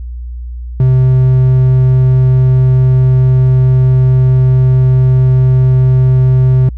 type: tone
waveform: triangle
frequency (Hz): 128.9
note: C3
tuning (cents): -26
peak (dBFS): -3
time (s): 0.8-6.69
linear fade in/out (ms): 2
effects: added 60 Hz sine -20 dBFS peak until 6.77 s